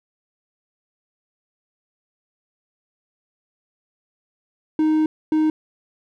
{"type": "tone bursts at uneven times", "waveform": "triangle", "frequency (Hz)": 311.1, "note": "D#4", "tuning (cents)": 0, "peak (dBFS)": -13, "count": 2, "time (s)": [[4.79, 5.06], [5.32, 5.5]], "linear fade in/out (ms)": 2, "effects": []}